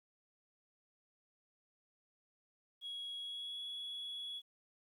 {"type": "tone with pitch glide", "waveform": "sine", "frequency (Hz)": [3322, 3368], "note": ["G#7", "G#7"], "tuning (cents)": [0, 24], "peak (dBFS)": -40, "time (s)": [2.81, 4.42], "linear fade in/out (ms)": 50, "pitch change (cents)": 24, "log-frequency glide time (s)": [3.18, 3.62], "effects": ["tanh soft clip ceiling -39 dBFS", "12-bit"]}